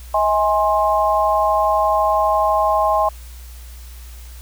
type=tone cluster; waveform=sine; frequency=638 / 826 / 1058 Hz; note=D#5 / G#5 / C6; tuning=+43 / -10 / +19 cents; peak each=-18 dBFS; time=0.14-3.09 s; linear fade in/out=5 ms; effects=added 60 Hz sine -34 dBFS peak until 4.41 s + white hiss -45 dBFS RMS until 4.41 s